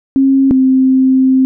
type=tone pair in turn; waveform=sine; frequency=270 / 261.9 Hz; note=C#4 / C4; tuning=-45 / +2 cents; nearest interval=minor second; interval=53 cents; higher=first; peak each=-6 dBFS; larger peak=neither; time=0.16-0.51 / 0.51-1.45 s; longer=second; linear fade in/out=0 ms; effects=none